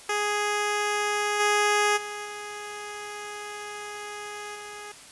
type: tone with level steps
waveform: 10% pulse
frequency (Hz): 415.3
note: G#4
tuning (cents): 0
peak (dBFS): -16 / -12 / -25 / -27 / -30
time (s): 0.09-4.92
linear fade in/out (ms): 5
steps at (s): 1.39 / 1.96 / 2.24 / 4.54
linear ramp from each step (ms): 20
effects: white hiss -47 dBFS RMS until 5.11 s + resampled to 24000 Hz